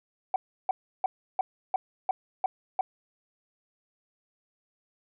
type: tone bursts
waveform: sine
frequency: 757 Hz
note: F#5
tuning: 39 cents sharp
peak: -21 dBFS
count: 8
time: 0.34-2.81 s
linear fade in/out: 2 ms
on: 20 ms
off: 330 ms
effects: tanh soft clip ceiling -17 dBFS